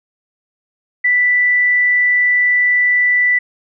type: tone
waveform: sine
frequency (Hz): 1976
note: B6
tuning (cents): 0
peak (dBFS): -10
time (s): 1.04-3.39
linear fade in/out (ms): 10
effects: none